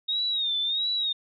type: tone with vibrato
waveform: sine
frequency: 3720 Hz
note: A#7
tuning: 4 cents flat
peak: -24 dBFS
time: 0.08-1.13 s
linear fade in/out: 10 ms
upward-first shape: sine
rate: 1.5 Hz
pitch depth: 98 cents each way
effects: none